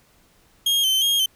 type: tone with vibrato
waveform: 40% pulse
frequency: 3167 Hz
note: G7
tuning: 17 cents sharp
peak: -16 dBFS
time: 0.66-1.26 s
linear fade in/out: 5 ms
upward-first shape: square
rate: 2.8 Hz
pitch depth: 44 cents each way
effects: pink hiss -58 dBFS RMS until 1.35 s